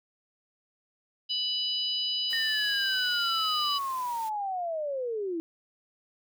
harmonic tone, 990 Hz, B5, 4 cents sharp, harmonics 3 / 4 / 5, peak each -30 / -34 / -32 dBFS, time 1.29-3.79 s, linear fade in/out 20 ms
white noise, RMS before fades -47 dBFS, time 2.29-4.3 s, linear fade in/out 20 ms
sine linear sweep, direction down, 1842 to 318.1 Hz, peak -29 dBFS, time 2.33-5.4 s, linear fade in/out 0 ms
effects none

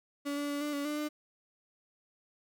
35% pulse tone with pitch steps, 285.4 / 288.8 / 287 / 295.4 / 284.7 / 297.8 / 299.7 Hz, D4 / D4 / D4 / D4 / C#4 / D4 / D4, -49 / -29 / -40 / +10 / +46 / +24 / +35 cents, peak -31 dBFS, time 0.25-1.09 s, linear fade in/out 20 ms, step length 120 ms, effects none

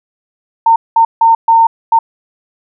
sine tone bursts at uneven times, 911 Hz, A#5, 40 cents flat, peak -4 dBFS, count 5, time 0.66-0.76 / 0.96-1.05 / 1.21-1.35 / 1.48-1.67 / 1.92-1.99 s, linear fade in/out 5 ms, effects none

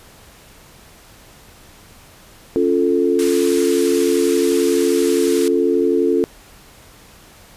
sine chord, Db augmented, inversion none, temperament equal, 277.2 / 349.2 / 440 Hz, Db4 / F4 / A4, 0 / 0 / 0 cents, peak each -19 / -17 / -17 dBFS, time 2.56-6.24 s, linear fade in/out 0 ms
white band-pass noise, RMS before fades -30 dBFS, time 3.19-5.48 s, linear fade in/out 0 ms, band 1000 to 11000 Hz, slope 24 dB/octave
effects pink hiss -45 dBFS RMS until 7.56 s + resampled to 32000 Hz

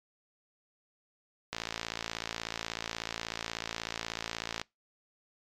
click train, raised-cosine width 0.2 ms, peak -16 dBFS, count 175, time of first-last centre 1.53-4.615 s, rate 56.4 Hz, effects noise-tail reverb RT60 0.2 s tail -24 dB re dry + MP3 96 kbps

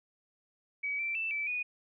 sine tone with pitch steps, 2274 / 2341 / 2654 / 2316 / 2469 Hz, C#7 / D7 / E7 / D7 / D#7, +44 / -6 / +11 / -25 / -14 cents, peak -31 dBFS, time 0.83-1.63 s, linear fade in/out 10 ms, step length 160 ms, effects none

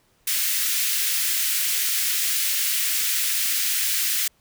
white high-pass noise, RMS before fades -23 dBFS, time 0.27-4.28 s, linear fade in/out 5 ms, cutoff 1700 Hz, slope 24 dB/octave, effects pink hiss -63 dBFS RMS until 4.4 s

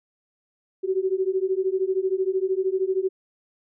sine beating tone pair, 372.3 / 385.3 Hz, F#4 / G4, +11 / -30 cents, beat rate 13 Hz, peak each -24 dBFS, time 0.83-3.09 s, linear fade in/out 20 ms, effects none

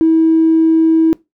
triangle tone with tanh clipping, 323.3 Hz, E4, 34 cents flat, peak -7 dBFS, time 0.01-1.13 s, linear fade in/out 0 ms, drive 4 dB, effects noise-tail reverb RT60 0.2 s tail -21 dB re dry

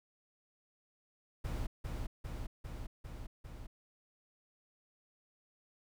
brown noise with echo, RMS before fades -37 dBFS, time 1.44-1.67 s, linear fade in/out 10 ms, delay 400 ms, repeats 5, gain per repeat -2 dB, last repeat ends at 3.67 s, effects none

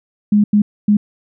sine tone bursts at uneven times, 207.7 Hz, G#3, in tune, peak -8 dBFS, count 3, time 0.32-0.44 / 0.53-0.62 / 0.88-0.97 s, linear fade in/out 5 ms, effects none

